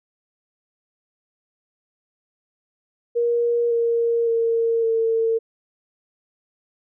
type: tone with pitch steps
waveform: sine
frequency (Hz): 473.1 / 466 / 459.1 / 452.3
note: A#4 / A#4 / A#4 / A4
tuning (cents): +26 / -1 / -26 / +48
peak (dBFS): -17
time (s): 3.15-5.39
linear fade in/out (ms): 20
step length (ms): 560
effects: none